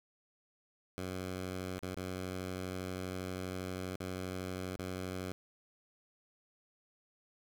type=tone with dropouts; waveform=10% pulse; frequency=92.5 Hz; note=F#2; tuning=in tune; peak=-30 dBFS; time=0.98-5.32 s; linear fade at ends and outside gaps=0 ms; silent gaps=1.791-1.827 / 1.944-1.967 / 3.958-4.003 / 4.761-4.79 s; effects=none